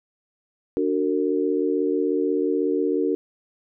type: chord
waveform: sine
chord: D augmented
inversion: none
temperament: equal with one note detuned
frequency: 293.7 / 370 / 456 Hz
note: D4 / F#4 / A#4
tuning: 0 / 0 / -38 cents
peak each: -24 dBFS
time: 0.77-3.15 s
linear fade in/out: 0 ms
effects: none